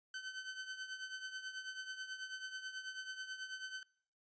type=tone with tremolo; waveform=sawtooth; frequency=1528 Hz; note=G6; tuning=45 cents flat; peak=-37 dBFS; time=0.14-3.83 s; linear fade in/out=2 ms; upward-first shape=triangle; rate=9.2 Hz; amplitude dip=75%; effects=noise-tail reverb RT60 0.7 s tail -25 dB re dry + resampled to 16000 Hz